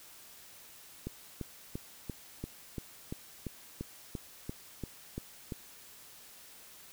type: click train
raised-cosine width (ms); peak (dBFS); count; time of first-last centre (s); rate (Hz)
3; -24; 14; 1.07-5.522; 2.92
effects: white hiss -54 dBFS RMS until 6.92 s